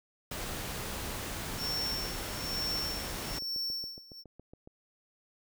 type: noise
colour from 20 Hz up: pink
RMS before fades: -38 dBFS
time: 0.31-3.39 s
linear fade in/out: 5 ms
type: tone with tremolo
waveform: square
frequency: 5440 Hz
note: F8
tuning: 46 cents flat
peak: -32 dBFS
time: 1.57-4.24 s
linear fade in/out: 50 ms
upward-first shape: sine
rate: 1.1 Hz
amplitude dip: 90%
type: click train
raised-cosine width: 2 ms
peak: -36 dBFS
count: 18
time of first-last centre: 2.31-4.674 s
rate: 7.19 Hz
effects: none